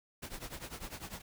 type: noise with tremolo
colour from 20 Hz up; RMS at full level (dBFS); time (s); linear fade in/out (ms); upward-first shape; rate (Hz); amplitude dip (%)
pink; -41; 0.22-1.22; 10; triangle; 10; 90
effects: none